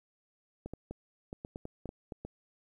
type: clicks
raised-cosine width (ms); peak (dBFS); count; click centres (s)
2; -27; 11; 0.66 / 0.736 / 0.91 / 1.329 / 1.449 / 1.559 / 1.654 / 1.857 / 1.891 / 2.122 / 2.25
effects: 11-bit